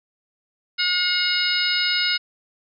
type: harmonic tone with a mistuned harmonic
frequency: 720 Hz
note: F#5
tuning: 47 cents flat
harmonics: 2 / 3 / 4 / 5 / 6 / 7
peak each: -26 / -26 / -26 / -26 / -26 / -26 dBFS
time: 0.78-2.18 s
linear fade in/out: 20 ms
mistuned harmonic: 5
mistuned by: +88 cents
effects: none

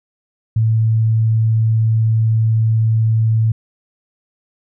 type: tone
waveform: sine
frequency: 111.5 Hz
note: A2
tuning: 23 cents sharp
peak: -11 dBFS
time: 0.56-3.52 s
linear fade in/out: 5 ms
effects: none

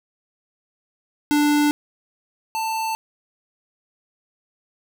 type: tone pair in turn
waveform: square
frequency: 294.5 / 888.4 Hz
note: D4 / A5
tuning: +5 / +16 cents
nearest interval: octave + perfect fifth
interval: 1911 cents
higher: second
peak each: -16 / -23 dBFS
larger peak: first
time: 1.31-1.71 / 2.55-2.95 s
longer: neither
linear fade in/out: 0 ms
effects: none

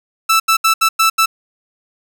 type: tone bursts at uneven times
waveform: sawtooth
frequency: 1321 Hz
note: E6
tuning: 3 cents sharp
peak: -6 dBFS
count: 6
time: 0.29-0.4 / 0.48-0.57 / 0.64-0.74 / 0.81-0.89 / 0.99-1.1 / 1.18-1.26 s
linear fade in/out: 10 ms
effects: none

